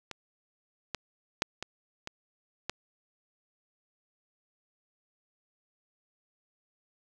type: clicks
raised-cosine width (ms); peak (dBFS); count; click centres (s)
0.2; -21 / -15 / -8 / -18 / -20 / -14; 6; 0.113 / 0.947 / 1.421 / 1.626 / 2.074 / 2.696
effects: none